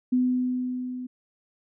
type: tone with level ramp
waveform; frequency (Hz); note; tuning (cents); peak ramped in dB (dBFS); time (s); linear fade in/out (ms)
sine; 251.6; B3; +32; -18 to -32; 0.12-1.07; 10
effects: none